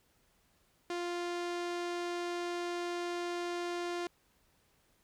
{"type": "tone with low-pass filter", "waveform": "sawtooth", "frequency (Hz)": 349.2, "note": "F4", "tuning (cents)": 0, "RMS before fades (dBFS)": -37, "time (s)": [0.9, 4.07], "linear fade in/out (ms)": 2, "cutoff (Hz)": 6500, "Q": 0.77, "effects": ["pink hiss -71 dBFS RMS until 5.03 s"]}